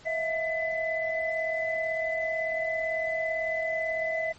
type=tone cluster; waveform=sine; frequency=646 / 684 / 2008 Hz; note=E5 / F5 / B6; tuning=-35 / -36 / +28 cents; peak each=-29 / -38 / -30 dBFS; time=0.05-4.33 s; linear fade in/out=20 ms; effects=pink hiss -53 dBFS RMS until 4.38 s + MP3 32 kbps